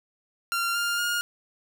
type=tone with pitch steps; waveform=sawtooth; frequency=1381 / 1401.9 / 1423.1 Hz; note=F6 / F6 / F6; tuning=-20 / +6 / +32 cents; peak=-21 dBFS; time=0.52-1.21 s; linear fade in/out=0 ms; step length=230 ms; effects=none